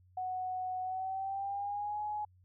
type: tone with pitch glide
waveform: sine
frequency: 740 to 840.3 Hz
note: F#5 to G#5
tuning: 0 to +20 cents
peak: -34 dBFS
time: 0.17-2.25 s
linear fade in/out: 5 ms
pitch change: +220 cents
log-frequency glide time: 0.82-2 s
effects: added 91 Hz sine -61 dBFS peak until 2.44 s